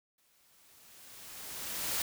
white noise with exponential growth, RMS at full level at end -32 dBFS, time 0.18-2.02 s, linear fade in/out 2 ms, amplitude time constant 400 ms, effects none

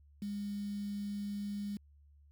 sine tone with quantisation, 203.5 Hz, G#3, 35 cents flat, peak -36 dBFS, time 0.22-1.77 s, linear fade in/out 2 ms, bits 9, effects added 72 Hz sine -59 dBFS peak until 2.31 s

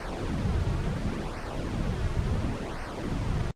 brown noise with flanger, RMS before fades -29 dBFS, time 0-3.51 s, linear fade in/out 2 ms, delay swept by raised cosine 0.28 to 3.98 ms, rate 0.71 Hz, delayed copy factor -0.7, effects low-pass 7000 Hz 12 dB/octave + Opus 24 kbps

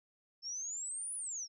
sine exponential two-way sweep, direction up then down, 5320 to 10090 to 5320 Hz, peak -38 dBFS, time 0.42-1.48 s, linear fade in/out 50 ms, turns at 1.15 s, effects none

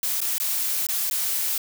blue noise with dropouts, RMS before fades -25 dBFS, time 0.03-1.58 s, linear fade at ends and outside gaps 2 ms, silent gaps 0.205-0.215 / 0.382-0.4 / 0.868-0.887 / 1.1-1.11 s, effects none

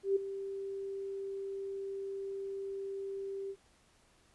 sine tone with ADSR envelope, 392 Hz, G4, in tune, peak -24 dBFS, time 0.03-3.56 s, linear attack 130 ms, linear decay 10 ms, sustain -13 dB, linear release 58 ms, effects pink hiss -67 dBFS RMS until 4.34 s + resampled to 24000 Hz

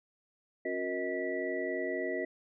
sine tone cluster, 273.6 / 364.6 / 468.4 / 630 / 1957 Hz, C#4 / F#4 / A#4 / D#5 / B6, -23 / -25 / +8 / +21 / -16 cents, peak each -40 / -36 / -39 / -37 / -39 dBFS, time 0.65-2.25 s, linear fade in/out 5 ms, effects none

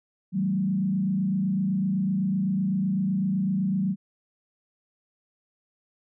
sine tone with frequency modulation, 191.2 Hz, G3, 43 cents flat, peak -22 dBFS, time 0.32-3.96 s, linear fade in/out 50 ms, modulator 27.9 Hz, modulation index 0.83, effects none

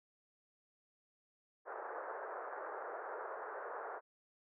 pink band-pass noise, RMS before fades -45 dBFS, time 1.65-4.01 s, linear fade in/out 50 ms, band 410 to 1600 Hz, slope 48 dB/octave, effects none

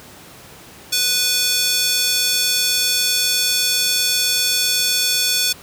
square tone with high-pass filter, 493.9 Hz, B4, in tune, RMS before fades -18 dBFS, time 0.92-5.53 s, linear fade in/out 10 ms, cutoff 4000 Hz, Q 1.3, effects pink hiss -41 dBFS RMS until 5.62 s + high-pass 80 Hz 12 dB/octave

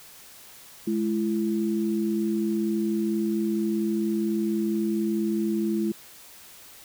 sine tone pair together, 211.7 / 336.1 Hz, G#3 / E4, +33 / +34 cents, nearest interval minor sixth, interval 801 cents, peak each -25 / -26 dBFS, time 0.87-5.92 s, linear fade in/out 5 ms, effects white hiss -48 dBFS RMS until 6.84 s

